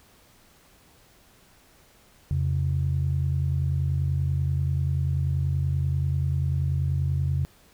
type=tone pair together; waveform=sine; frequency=85.7 / 136.04 Hz; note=F2 / C#3; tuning=-32 / -32 cents; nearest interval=minor sixth; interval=800 cents; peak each=-24 dBFS; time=2.31-7.45 s; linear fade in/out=0 ms; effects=tanh soft clip ceiling -15 dBFS + pink hiss -57 dBFS RMS until 7.73 s